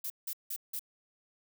violet noise bursts, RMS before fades -37 dBFS, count 4, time 0.04-0.794 s, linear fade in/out 5 ms, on 61 ms, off 170 ms, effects none

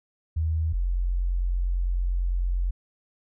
sine tone pair in turn, 79.9 / 44.46 Hz, D#2 / F1, +47 / +32 cents, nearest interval minor seventh, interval 1015 cents, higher first, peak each -22 dBFS, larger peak neither, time 0.36-0.73 / 0.73-2.71 s, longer second, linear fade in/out 10 ms, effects none

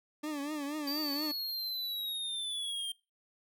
40% pulse tone with vibrato, 293.7 Hz, D4, in tune, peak -34 dBFS, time 0.23-1.32 s, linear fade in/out 10 ms, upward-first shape triangle, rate 4.2 Hz, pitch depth 110 cents each way
square linear sweep, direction down, 4699 to 3166 Hz, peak -35 dBFS, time 0.87-2.92 s, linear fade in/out 5 ms
effects noise-tail reverb RT60 0.3 s tail -23 dB re dry

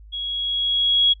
sine tone with level ramp, 3322 Hz, G#7, in tune, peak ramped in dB -26 to -12 dBFS, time 0.12-1.14 s, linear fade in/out 20 ms, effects noise-tail reverb RT60 0.1 s tail -26 dB re dry + added 52 Hz sine -41 dBFS peak until 1.2 s

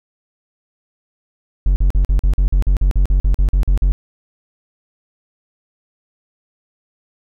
triangle tone bursts, 46.25 Hz, F#1, in tune, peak -8 dBFS, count 16, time 1.66-3.92 s, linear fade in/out 0 ms, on 100 ms, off 44 ms, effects none

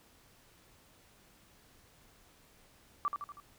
sine tone with echo, 1165 Hz, D6, 14 cents flat, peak -28 dBFS, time 3.05-3.08 s, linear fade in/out 0 ms, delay 80 ms, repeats 4, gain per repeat -5 dB, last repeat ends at 3.4 s, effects pink hiss -63 dBFS RMS until 3.58 s

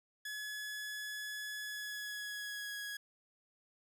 sawtooth tone with pitch glide, 1700 to 1664.1 Hz, G#6 to G#6, +40 to +3 cents, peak -37 dBFS, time 0.25-2.97 s, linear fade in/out 5 ms, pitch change -37 cents, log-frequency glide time 1.59-2.75 s, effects none

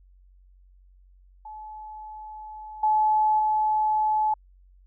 sine tone with level steps, 859 Hz, A5, 42 cents flat, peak -37 / -18 / -20 dBFS, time 1.45-4.34 s, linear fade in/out 5 ms, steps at 2.83 / 3.39 s, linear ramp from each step 5 ms, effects added 46 Hz sine -52 dBFS peak until 4.86 s

